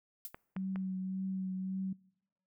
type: noise with exponential decay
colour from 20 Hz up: violet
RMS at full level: -37 dBFS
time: 0.25-0.33 s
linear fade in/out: 1 ms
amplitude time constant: 16 ms
type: clicks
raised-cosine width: 0.5 ms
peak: -30 dBFS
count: 3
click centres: 0.345 / 0.565 / 0.759 s
type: tone with vibrato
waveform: sine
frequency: 188.8 Hz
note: F#3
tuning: 35 cents sharp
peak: -34 dBFS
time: 0.56-1.93 s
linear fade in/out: 5 ms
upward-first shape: triangle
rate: 1.8 Hz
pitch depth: 20 cents each way
effects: noise-tail reverb RT60 0.8 s tail -23 dB re dry